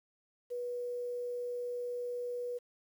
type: tone with quantisation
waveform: sine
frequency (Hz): 488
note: B4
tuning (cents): -21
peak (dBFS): -35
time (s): 0.5-2.59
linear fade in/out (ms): 20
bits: 10
effects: none